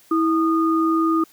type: tone pair together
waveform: sine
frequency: 325.5 / 1227.6 Hz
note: E4 / D#6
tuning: -22 / -24 cents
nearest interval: octave + major seventh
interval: 2298 cents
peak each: -17 / -21 dBFS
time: 0.11-1.24 s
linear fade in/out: 5 ms
effects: white hiss -53 dBFS RMS until 1.32 s + high-pass 100 Hz 12 dB/octave